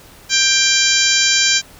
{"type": "harmonic tone with a mistuned harmonic", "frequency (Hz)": 790, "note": "G5", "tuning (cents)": 13, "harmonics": [2, 3, 4, 5, 6, 7, 8, 9], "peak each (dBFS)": [-20, -20, -20, -20, -20, -20, -20, -20], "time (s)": [0.29, 1.62], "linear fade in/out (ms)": 50, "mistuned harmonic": 8, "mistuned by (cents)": -28, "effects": ["pink hiss -43 dBFS RMS until 1.79 s"]}